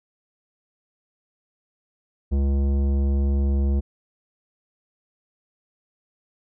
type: tone with tanh clipping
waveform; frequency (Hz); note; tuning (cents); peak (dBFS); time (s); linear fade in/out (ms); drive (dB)
sine; 69.3; C#2; 0; -20; 2.31-3.81; 20; 14
effects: none